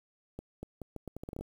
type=accelerating click train; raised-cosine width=2 ms; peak=-27 dBFS; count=12; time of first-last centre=0.39-1.41 s; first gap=240 ms; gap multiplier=0.78; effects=9-bit